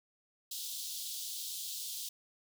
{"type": "high-pass noise", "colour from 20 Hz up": "pink", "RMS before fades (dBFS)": -41, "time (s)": [0.51, 2.09], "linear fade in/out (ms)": 5, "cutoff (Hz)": 3300, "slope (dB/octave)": 48, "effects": []}